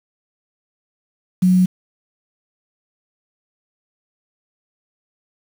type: tone with quantisation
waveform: sine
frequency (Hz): 183.2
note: F#3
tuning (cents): -17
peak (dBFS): -10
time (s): 1.42-1.66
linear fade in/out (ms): 10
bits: 6
effects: none